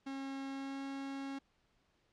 45% pulse tone with pitch glide, 271.5 to 273.5 Hz, C#4 to C#4, -36 to -23 cents, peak -40 dBFS, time 0.06-1.39 s, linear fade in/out 10 ms, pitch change +13 cents, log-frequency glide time 0.49-0.83 s, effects pink hiss -75 dBFS RMS until 2.12 s + low-pass 5000 Hz 12 dB/octave

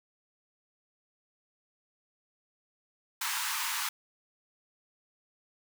pink high-pass noise, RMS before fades -33 dBFS, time 3.21-3.89 s, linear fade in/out 5 ms, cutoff 870 Hz, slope 96 dB/octave, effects none

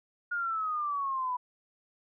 sine exponential sweep, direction down, 1438 to 982 Hz, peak -29 dBFS, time 0.31-1.37 s, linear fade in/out 10 ms, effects none

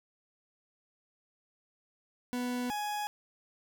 40% pulse tone pair in turn, 246.9 / 834.8 Hz, B3 / G#5, 0 / +9 cents, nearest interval octave + major sixth, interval 2109 cents, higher second, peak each -31 / -32 dBFS, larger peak first, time 2.33-2.7 / 2.7-3.07 s, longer neither, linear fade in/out 0 ms, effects none

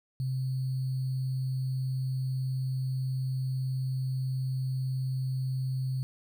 sine tone with sample-and-hold, 130.81 Hz, C3, in tune, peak -28 dBFS, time 0.2-6.03 s, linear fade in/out 0 ms, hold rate 4410 Hz, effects none

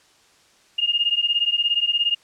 sine beating tone pair, 2829 / 2846 Hz, F7 / F7, +22 / +32 cents, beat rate 17 Hz, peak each -21 dBFS, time 0.78-2.15 s, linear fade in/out 10 ms, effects white hiss -56 dBFS RMS until 2.23 s + low-pass 7000 Hz 12 dB/octave

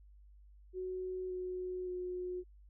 sine tone with pitch steps, 370 / 366 / 362 Hz, F#4 / F#4 / F#4, 0 / -19 / -38 cents, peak -37 dBFS, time 0.73-2.44 s, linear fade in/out 50 ms, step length 570 ms, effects added 50 Hz sine -56 dBFS peak until 2.69 s

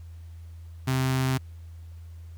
sawtooth tone with notch filter, 130.81 Hz, C3, in tune, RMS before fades -25 dBFS, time 0.87-1.38 s, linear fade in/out 10 ms, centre 510 Hz, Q 1.5, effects added 83 Hz sine -40 dBFS peak until 2.37 s + pink hiss -63 dBFS RMS until 2.37 s

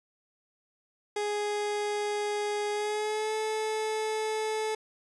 30% pulse tone with pitch glide, 415.3 to 434.7 Hz, G#4 to A4, 0 to -21 cents, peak -26 dBFS, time 1.16-4.75 s, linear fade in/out 5 ms, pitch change +79 cents, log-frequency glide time 2.72-3.34 s, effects resampled to 24000 Hz

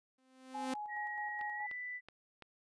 sawtooth tone with exponential growth, 260 Hz, C4, 11 cents flat, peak -30 dBFS, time 0.18-0.74 s, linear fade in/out 5 ms, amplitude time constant 120 ms
sine tone with tremolo, 838 Hz, G#5, 15 cents sharp, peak -39 dBFS, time 0.54-1.67 s, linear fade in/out 10 ms, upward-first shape square, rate 4.7 Hz, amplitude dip 40%
sine tone with pitch glide, 1900 to 1985.3 Hz, A#6 to B6, +33 to +9 cents, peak -40 dBFS, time 0.88-2.01 s, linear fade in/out 50 ms, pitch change +76 cents, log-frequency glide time 1.55-1.66 s
clicks, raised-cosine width 0.3 ms, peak -35 dBFS, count 4, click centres 1.412 / 1.713 / 2.086 / 2.423 s
effects resampled to 24000 Hz

